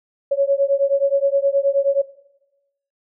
sine beating tone pair, 551 / 560.5 Hz, C#5 / C#5, -11 / +19 cents, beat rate 9.5 Hz, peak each -18 / -18 dBFS, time 0.31-2.02 s, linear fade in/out 10 ms, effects noise-tail reverb RT60 0.9 s tail -17 dB re dry

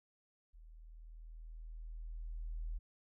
sine tone with level ramp, 40.18 Hz, E1, 44 cents flat, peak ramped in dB -54 to -37 dBFS, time 0.53-2.79 s, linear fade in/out 20 ms, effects none

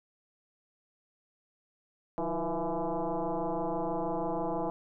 sine tone with frequency modulation, 179.1 Hz, F3, 44 cents sharp, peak -29 dBFS, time 2.18-4.7 s, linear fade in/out 0 ms, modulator 166 Hz, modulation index 4.8, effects none

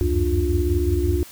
sine tone cluster, 69.1 / 87.5 / 93 / 294.7 / 353.9 Hz, C#2 / F2 / F#2 / D4 / F4, -5 / +4 / +9 / +6 / +23 cents, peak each -21 / -24 / -28 / -28 / -23 dBFS, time 0.01-1.23 s, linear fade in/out 0 ms, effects white hiss -43 dBFS RMS until 1.31 s

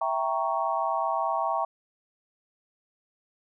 sine chord, E diminished seventh, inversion none, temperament equal, 659.3 / 784 / 932.3 / 1108.7 Hz, E5 / G5 / Bb5 / Db6, 0 / 0 / 0 / 0 cents, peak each -30 dBFS, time 0.01-1.65 s, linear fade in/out 5 ms, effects none

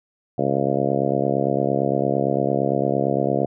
harmonic tone, 68.8 Hz, C#2, 12 cents flat, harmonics 2 / 3 / 4 / 5 / 6 / 7 / 8 / 9 / 10, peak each -27 / -27 / -27 / -27 / -27 / -27 / -27 / -27 / -27 dBFS, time 0.38-3.46 s, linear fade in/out 5 ms, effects none

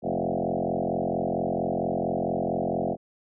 sine tone with frequency modulation, 440 Hz, A4, in tune, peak -24 dBFS, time 0.02-2.97 s, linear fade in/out 50 ms, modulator 44.4 Hz, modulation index 6.5, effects none

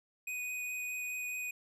square tone with vibrato, 2489 Hz, D#7, in tune, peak -37 dBFS, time 0.27-1.51 s, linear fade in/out 5 ms, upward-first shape triangle, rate 4.8 Hz, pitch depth 10 cents each way, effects resampled to 32000 Hz

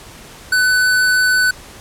square tone, 1501 Hz, F#6, 24 cents sharp, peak -12 dBFS, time 0.52-1.51 s, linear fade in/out 5 ms, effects pink hiss -38 dBFS RMS until 1.8 s + low-pass 12000 Hz 12 dB/octave

